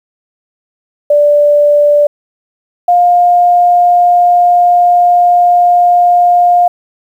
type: tone pair in turn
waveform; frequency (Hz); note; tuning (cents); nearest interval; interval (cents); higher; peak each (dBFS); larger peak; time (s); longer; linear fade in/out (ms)
sine; 586 / 706.8; D5 / F5; -4 / +21; minor third; 325; second; -4; neither; 1.1-2.07 / 2.88-6.68; second; 5
effects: 7-bit